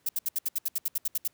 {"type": "noise bursts", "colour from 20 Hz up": "violet", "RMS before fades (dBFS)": -28, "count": 13, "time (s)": [0.06, 1.278], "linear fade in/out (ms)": 5, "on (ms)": 30, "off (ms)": 69, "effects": ["pink hiss -68 dBFS RMS until 1.33 s", "high-pass 80 Hz 12 dB/octave"]}